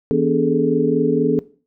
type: tone cluster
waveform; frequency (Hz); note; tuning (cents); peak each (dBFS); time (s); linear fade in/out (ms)
sine; 164.3 / 244.2 / 287.4 / 411.9 / 436.3; E3 / B3 / D4 / G#4 / A4; -5 / -19 / -37 / -14 / -15; -24 / -20 / -20 / -22 / -19; 0.11-1.39; 0
effects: noise-tail reverb RT60 0.4 s tail -19 dB re dry